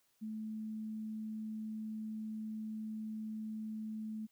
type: tone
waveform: sine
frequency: 217.4 Hz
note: A3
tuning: 21 cents flat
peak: -39 dBFS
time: 0.21-4.27 s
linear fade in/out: 20 ms
effects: white hiss -75 dBFS RMS until 4.31 s